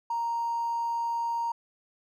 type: tone with hard clipping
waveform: triangle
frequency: 932.3 Hz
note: A#5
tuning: in tune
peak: -27 dBFS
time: 0.1-1.52 s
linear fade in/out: 5 ms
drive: 3 dB
effects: none